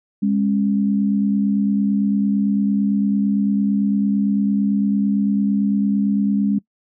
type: tone pair together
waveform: sine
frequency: 204.2 / 273.1 Hz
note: G#3 / C#4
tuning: -29 / -26 cents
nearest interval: perfect fourth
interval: 503 cents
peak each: -16 / -22 dBFS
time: 0.22-6.59 s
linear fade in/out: 10 ms
effects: noise-tail reverb RT60 0.1 s tail -22 dB re dry